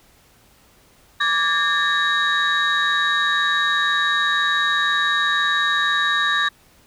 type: tone cluster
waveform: sine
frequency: 1163 / 1637 / 1801 / 3817 Hz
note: D6 / G#6 / A6 / A#7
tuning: -17 / -25 / +40 / +40 cents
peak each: -21 dBFS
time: 1.2-6.49 s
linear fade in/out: 10 ms
effects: tanh soft clip ceiling -11 dBFS + pink hiss -54 dBFS RMS until 6.86 s